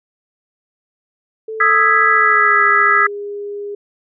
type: tone with pitch glide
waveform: sine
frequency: 440 to 408.2 Hz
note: A4 to G#4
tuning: 0 to -30 cents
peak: -23 dBFS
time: 1.48-3.75 s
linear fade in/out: 5 ms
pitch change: -130 cents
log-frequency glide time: 2.09-2.63 s
type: chord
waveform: sine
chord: E major seventh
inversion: third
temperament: equal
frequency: 1244.5 / 1318.5 / 1661.2 / 1975.5 Hz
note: D#6 / E6 / G#6 / B6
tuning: 0 / 0 / 0 / 0 cents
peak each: -15 dBFS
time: 1.6-3.07 s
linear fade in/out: 5 ms
effects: none